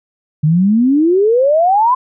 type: exponential sweep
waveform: sine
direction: up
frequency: 146.83 to 1038 Hz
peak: -8 dBFS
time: 0.43-1.95 s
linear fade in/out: 10 ms
effects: none